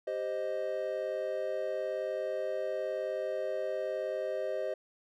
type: chord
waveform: triangle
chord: C minor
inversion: second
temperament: equal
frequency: 392 / 523.3 / 622.3 Hz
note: G4 / C5 / Eb5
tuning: 0 / 0 / 0 cents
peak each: -37 / -34 / -33 dBFS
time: 0.07-4.74 s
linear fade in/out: 5 ms
effects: none